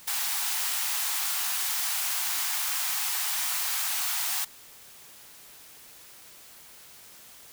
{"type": "high-pass noise", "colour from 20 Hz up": "white", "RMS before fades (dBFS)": -29, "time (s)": [0.07, 4.45], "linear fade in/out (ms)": 10, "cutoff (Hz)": 710, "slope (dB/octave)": 96, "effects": ["white hiss -50 dBFS RMS until 7.52 s"]}